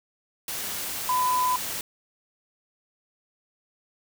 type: tone in noise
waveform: sine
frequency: 1003 Hz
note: B5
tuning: 26 cents sharp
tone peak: -21 dBFS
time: 1.09-1.56 s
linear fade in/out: 2 ms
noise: white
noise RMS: -32 dBFS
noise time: 0.48-1.81 s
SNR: +8 dB
effects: none